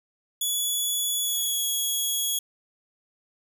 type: tone with pitch glide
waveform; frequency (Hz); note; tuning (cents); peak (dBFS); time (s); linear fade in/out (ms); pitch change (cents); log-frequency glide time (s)
10% pulse; 3406 to 3340; G#7 to G#7; +43 to +9; -17; 0.41-2.39; 5; -34; 1.18-1.63
effects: none